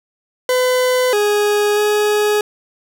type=tone with pitch steps; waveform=40% pulse; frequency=505 / 415.1 / 419 Hz; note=B4 / G#4 / G#4; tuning=+39 / -1 / +15 cents; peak=-12 dBFS; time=0.49-2.41 s; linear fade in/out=2 ms; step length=640 ms; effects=none